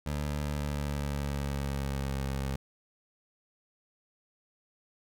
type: tone with pitch glide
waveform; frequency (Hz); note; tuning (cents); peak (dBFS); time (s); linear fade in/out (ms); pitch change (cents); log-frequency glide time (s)
20% pulse; 73.42 to 67.72; D2 to C#2; 0 to -40; -26; 0.06-2.56; 5; -140; 0.47-2.2
effects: none